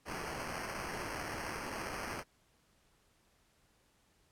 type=noise with sample-and-hold; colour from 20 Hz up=violet; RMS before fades=-41 dBFS; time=0.05-2.24 s; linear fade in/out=50 ms; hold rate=3675 Hz; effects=pink hiss -71 dBFS RMS until 4.31 s + low-pass 12000 Hz 12 dB/octave